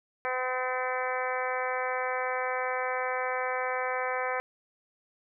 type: harmonic tone with a mistuned harmonic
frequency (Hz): 254.7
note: C4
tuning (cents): -46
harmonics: 2 / 3 / 4 / 5 / 6 / 7 / 8 / 9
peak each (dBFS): -33 / -35 / -36 / -37 / -38 / -38 / -39 / -40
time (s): 0.25-4.4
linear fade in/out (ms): 0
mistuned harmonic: 6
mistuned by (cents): +15
effects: none